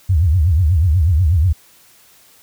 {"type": "tone with vibrato", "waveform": "sine", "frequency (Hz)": 83.5, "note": "E2", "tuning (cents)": 23, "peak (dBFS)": -10, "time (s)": [0.09, 1.53], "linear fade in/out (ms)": 10, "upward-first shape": "triangle", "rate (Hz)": 8.2, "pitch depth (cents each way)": 300, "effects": ["white hiss -49 dBFS RMS until 2.42 s"]}